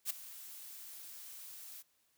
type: noise with ADSR envelope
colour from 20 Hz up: blue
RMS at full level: -34 dBFS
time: 0.05-1.83 s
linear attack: 53 ms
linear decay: 7 ms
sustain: -16 dB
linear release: 29 ms
effects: white hiss -75 dBFS RMS until 2.17 s